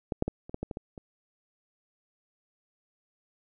clicks, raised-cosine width 2 ms, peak -16 / -11 / -16 / -30 / -19 / -19 / -22 / -22 / -29 dBFS, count 9, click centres 0.122 / 0.224 / 0.28 / 0.495 / 0.544 / 0.63 / 0.712 / 0.771 / 0.978 s, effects none

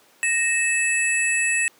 sine tone cluster, 1862 / 2617 / 7810 / 10230 Hz, A#6 / E7 / B8 / D#9, -2 / -13 / -20 / +47 cents, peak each -23 / -22 / -26 / -29 dBFS, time 0.23-1.68 s, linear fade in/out 0 ms, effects pink hiss -55 dBFS RMS until 1.79 s + high-pass 300 Hz 12 dB/octave

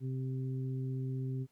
harmonic tone, 130.81 Hz, C3, in tune, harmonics 1 / 2 / 3, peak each -34 / -43 / -47 dBFS, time 0-1.47 s, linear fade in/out 50 ms, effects pink hiss -75 dBFS RMS until 1.51 s

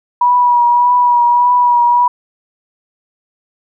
sine tone with vibrato, 970 Hz, B5, 31 cents flat, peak -7 dBFS, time 0.21-2.08 s, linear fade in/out 5 ms, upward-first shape triangle, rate 1.7 Hz, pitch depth 28 cents each way, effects none

